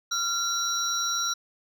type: tone cluster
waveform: triangle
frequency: 1378 / 3954 / 5690 Hz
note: F6 / B7 / F8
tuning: -24 / +1 / +31 cents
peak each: -28 dBFS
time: 0.11-1.34 s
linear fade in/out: 10 ms
effects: none